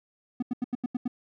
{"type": "tone bursts", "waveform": "triangle", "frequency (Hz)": 246.9, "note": "B3", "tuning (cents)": 0, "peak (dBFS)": -23, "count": 7, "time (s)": [0.4, 1.079], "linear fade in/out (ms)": 5, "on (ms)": 25, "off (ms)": 84, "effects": []}